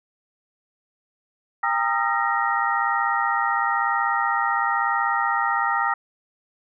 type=tone cluster; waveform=sine; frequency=802 / 918 / 1236 / 1357 / 1878 Hz; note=G5 / A#5 / D#6 / E6 / A#6; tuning=+39 / -27 / -12 / +50 / +12 cents; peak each=-26 dBFS; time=1.63-5.94 s; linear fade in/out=5 ms; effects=none